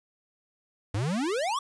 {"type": "exponential sweep", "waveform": "square", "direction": "up", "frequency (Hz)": [92.6, 1174.7], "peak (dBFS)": -27, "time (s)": [0.94, 1.59], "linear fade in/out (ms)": 5, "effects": ["resampled to 22050 Hz", "9-bit"]}